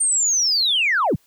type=linear sweep; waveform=sine; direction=down; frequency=8890 to 67.4 Hz; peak=-15 dBFS; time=0-1.16 s; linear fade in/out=10 ms; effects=tanh soft clip ceiling -11 dBFS + white hiss -60 dBFS RMS until 1.26 s